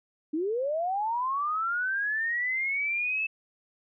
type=linear sweep; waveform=sine; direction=up; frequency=292 to 2637 Hz; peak=-26 dBFS; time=0.33-3.27 s; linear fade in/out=10 ms; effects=none